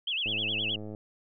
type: tone with vibrato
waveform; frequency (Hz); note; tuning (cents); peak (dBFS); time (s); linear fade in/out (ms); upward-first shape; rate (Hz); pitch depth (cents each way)
sine; 2960; F#7; 0; -28; 0.07-0.76; 5; sine; 9.6; 240
type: click train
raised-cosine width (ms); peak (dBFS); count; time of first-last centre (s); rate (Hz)
2; -28; 74; 0.26-0.949; 106
effects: none